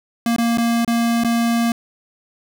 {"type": "tone with dropouts", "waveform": "square", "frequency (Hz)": 233.1, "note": "A#3", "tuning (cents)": 0, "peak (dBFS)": -16, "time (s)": [0.26, 1.72], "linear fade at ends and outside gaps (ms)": 2, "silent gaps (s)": [[0.363, 0.383], [0.574, 0.582], [0.848, 0.877], [1.237, 1.246]], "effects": []}